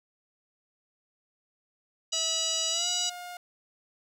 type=harmonic tone; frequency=973 Hz; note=B5; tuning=26 cents flat; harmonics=3 / 4 / 5 / 6 / 7 / 8; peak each=-32 / -33 / -34 / -35 / -35 / -36 dBFS; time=2.12-3.1 s; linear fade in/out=10 ms
type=tone with pitch glide; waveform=sawtooth; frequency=649 to 711.8 Hz; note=E5 to F5; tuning=-27 to +33 cents; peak=-35 dBFS; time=2.13-3.37 s; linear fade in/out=2 ms; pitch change=+160 cents; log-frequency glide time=2.7-2.88 s
effects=none